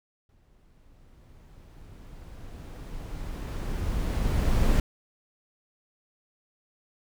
brown noise with exponential growth, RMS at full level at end -21 dBFS, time 0.29-4.8 s, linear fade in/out 2 ms, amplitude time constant 980 ms, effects none

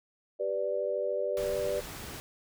sine chord, G major, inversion none, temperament equal, 392 / 493.9 / 587.3 Hz, G4 / B4 / D5, 0 / 0 / 0 cents, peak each -35 / -33 / -31 dBFS, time 0.39-1.81 s, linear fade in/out 20 ms
pink noise, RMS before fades -42 dBFS, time 1.37-2.2 s, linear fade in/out 0 ms
effects none

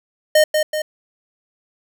square tone with echo, 614 Hz, D#5, 23 cents flat, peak -10 dBFS, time 0.35-0.44 s, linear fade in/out 5 ms, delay 190 ms, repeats 2, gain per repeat -5 dB, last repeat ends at 0.82 s, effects none

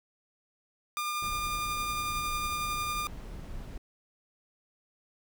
sawtooth tone with tremolo, 1205 Hz, D6, 44 cents sharp, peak -26 dBFS, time 0.97-3.07 s, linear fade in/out 0 ms, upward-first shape triangle, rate 11 Hz, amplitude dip 25%
brown noise, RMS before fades -41 dBFS, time 1.22-3.78 s, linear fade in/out 5 ms
effects none

